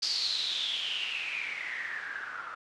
blue noise with low-pass filter sweep, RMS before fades -34 dBFS, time 0.02-2.55 s, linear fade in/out 10 ms, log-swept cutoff 4800 to 1300 Hz, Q 9.5, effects low-pass 8000 Hz 12 dB/octave

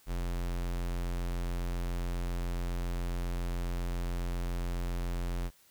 square tone, 43.65 Hz, F1, in tune, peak -32 dBFS, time 0.06-5.51 s, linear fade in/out 50 ms, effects white hiss -63 dBFS RMS until 5.7 s

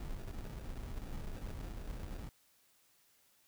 brown noise with sample-and-hold, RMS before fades -43 dBFS, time 0-2.29 s, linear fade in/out 2 ms, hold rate 1050 Hz, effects white hiss -70 dBFS RMS until 3.47 s

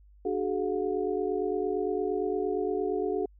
sine tone cluster, 295.8 / 376.2 / 424.9 / 718 Hz, D4 / F#4 / G#4 / F5, +13 / +29 / +40 / +48 cents, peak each -35 / -30 / -30 / -38 dBFS, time 0.25-3.26 s, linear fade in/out 5 ms, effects added 50 Hz sine -53 dBFS peak until 3.39 s

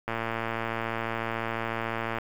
click train, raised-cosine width 0.5 ms, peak -15 dBFS, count 241, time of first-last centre 0.08-2.185 s, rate 114 Hz, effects 8-bit

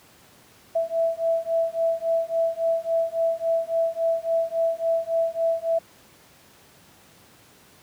sine beating tone pair, 659.3 / 662.9 Hz, E5 / E5, 0 / +10 cents, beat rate 3.6 Hz, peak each -24 dBFS, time 0.75-5.79 s, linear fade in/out 10 ms, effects pink hiss -53 dBFS RMS until 7.82 s + high-pass 100 Hz 12 dB/octave

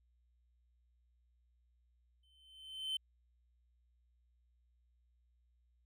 triangle tone with exponential growth, 3076 Hz, G7, 33 cents flat, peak -32 dBFS, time 2.23-2.97 s, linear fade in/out 5 ms, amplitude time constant 160 ms, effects added 60 Hz sine -70 dBFS peak until 5.85 s

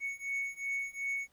triangle beating tone pair, 2217 / 2219.7 Hz, C#7 / C#7, 0 / +2 cents, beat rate 2.7 Hz, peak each -36 / -35 dBFS, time 0-1.28 s, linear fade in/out 50 ms, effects pink hiss -71 dBFS RMS until 1.32 s

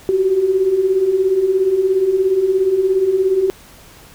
sine beating tone pair, 365.2 / 382.2 Hz, F#4 / G4, -23 / -44 cents, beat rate 17 Hz, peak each -20 / -13 dBFS, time 0.09-3.5 s, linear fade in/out 0 ms, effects pink hiss -43 dBFS RMS until 4.14 s

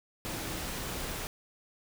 sine tone in noise, 320.3 Hz, E4, 50 cents flat, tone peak -46 dBFS, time 0.26-0.6 s, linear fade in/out 0 ms, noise pink, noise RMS -37 dBFS, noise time 0.25-1.27 s, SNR -12 dB, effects none

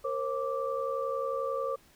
sine tone cluster, 466.9 / 538 / 1169 Hz, A#4 / C5 / D6, +3 / +48 / -8 cents, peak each -35 / -32 / -35 dBFS, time 0.04-1.76 s, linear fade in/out 10 ms, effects pink hiss -61 dBFS RMS until 1.95 s

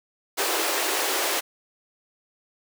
pink high-pass noise, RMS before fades -25 dBFS, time 0.37-1.41 s, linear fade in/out 20 ms, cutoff 330 Hz, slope 48 dB/octave, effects none

